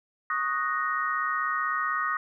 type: chord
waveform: sine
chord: D# minor seventh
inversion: third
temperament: equal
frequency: 1108.7 / 1244.5 / 1480 / 1864.7 Hz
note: C#6 / D#6 / F#6 / A#6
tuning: 0 / 0 / 0 / 0 cents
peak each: -33 / -28 / -34 / -31 dBFS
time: 0.3-2.17 s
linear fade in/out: 2 ms
effects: none